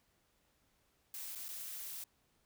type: noise with dropouts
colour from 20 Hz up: blue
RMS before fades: -45 dBFS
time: 1.14-2.04 s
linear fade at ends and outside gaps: 2 ms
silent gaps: 1.351-1.356 / 1.484-1.488 s
effects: pink hiss -75 dBFS RMS until 2.45 s